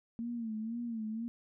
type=tone with vibrato; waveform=sine; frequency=227.3 Hz; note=A#3; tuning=43 cents flat; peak=-35 dBFS; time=0.19-1.28 s; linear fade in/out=0 ms; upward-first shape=sine; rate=2 Hz; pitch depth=88 cents each way; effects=none